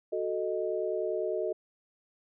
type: chord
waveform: sine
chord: D# diminished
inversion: first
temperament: equal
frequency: 370 / 440 / 622.3 Hz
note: F#4 / A4 / D#5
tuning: 0 / 0 / 0 cents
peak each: -33 dBFS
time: 0.12-1.53 s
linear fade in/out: 10 ms
effects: none